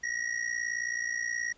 square ring-modulated tone, 1899 Hz, A#6, 32 cents sharp, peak -28 dBFS, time 0.03-1.53 s, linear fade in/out 10 ms, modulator 29.4 Hz, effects pink hiss -62 dBFS RMS until 1.57 s + resampled to 16000 Hz

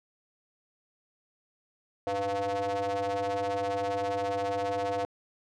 square ring-modulated tone, 100.9 Hz, G#2, 49 cents flat, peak -26 dBFS, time 2.07-5.05 s, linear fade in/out 0 ms, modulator 598 Hz, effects low-pass 6000 Hz 12 dB/octave

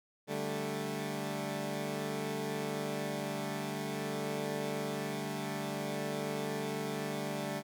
15% pulse chord, D suspended fourth, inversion none, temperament equal, 146.83 / 196 / 220 Hz, D3 / G3 / A3, 0 / 0 / 0 cents, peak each -33 dBFS, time 0.27-7.63 s, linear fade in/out 50 ms, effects none

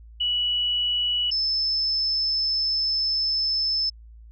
sine tone pair in turn, 2940 / 5253 Hz, F#7 / E8, -12 / -7 cents, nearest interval minor seventh, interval 1005 cents, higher second, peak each -21 dBFS, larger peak neither, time 0.2-1.31 / 1.31-3.9 s, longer second, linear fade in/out 10 ms, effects added 56 Hz sine -43 dBFS peak until 4.31 s

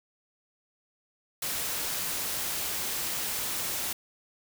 white noise, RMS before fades -32 dBFS, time 1.42-3.93 s, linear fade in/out 5 ms, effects none

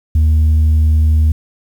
sine tone, 77.78 Hz, D#2, in tune, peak -5 dBFS, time 0.15-1.32 s, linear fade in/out 5 ms, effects tanh soft clip ceiling -7 dBFS + 7-bit

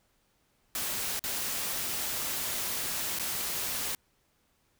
white noise with dropouts, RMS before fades -33 dBFS, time 0.75-3.95 s, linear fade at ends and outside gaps 1 ms, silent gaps 1.193-1.239 / 3.188-3.196 s, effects pink hiss -71 dBFS RMS until 4.79 s

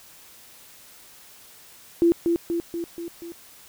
sine tone with echo, 339.4 Hz, F4, 49 cents flat, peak -14 dBFS, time 2.02-2.12 s, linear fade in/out 0 ms, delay 240 ms, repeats 5, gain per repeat -4 dB, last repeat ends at 3.32 s, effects white hiss -49 dBFS RMS until 3.68 s

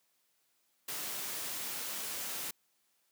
white noise, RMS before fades -39 dBFS, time 0.88-2.51 s, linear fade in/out 5 ms, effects white hiss -75 dBFS RMS until 3.11 s + high-pass 150 Hz 12 dB/octave

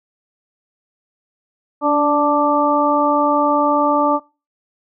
harmonic tone with a mistuned harmonic, 293.7 Hz, D4, in tune, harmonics 1 / 2 / 3 / 4, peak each -18 / -18 / -18 / -18 dBFS, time 1.81-4.2 s, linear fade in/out 50 ms, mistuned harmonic 1, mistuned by -23 cents, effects noise-tail reverb RT60 0.3 s tail -22 dB re dry

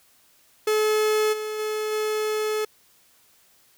45% pulse tone with level steps, 429.4 Hz, A4, 42 cents flat, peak -19 / -28 / -25 / -23 dBFS, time 0.67-2.65 s, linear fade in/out 5 ms, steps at 1.32 / 1.58 / 1.91 s, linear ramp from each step 20 ms, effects white hiss -59 dBFS RMS until 3.77 s

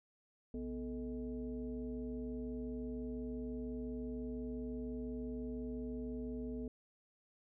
sine tone with frequency modulation, 247.9 Hz, B3, 7 cents sharp, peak -39 dBFS, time 0.54-6.68 s, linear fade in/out 2 ms, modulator 190 Hz, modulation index 1, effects none

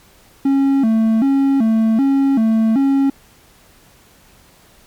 triangle tone with vibrato, 246.9 Hz, B3, in tune, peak -9 dBFS, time 0.45-3.1 s, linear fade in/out 5 ms, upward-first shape square, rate 1.3 Hz, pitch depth 180 cents each way, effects pink hiss -49 dBFS RMS until 4.86 s + MP3 96 kbps

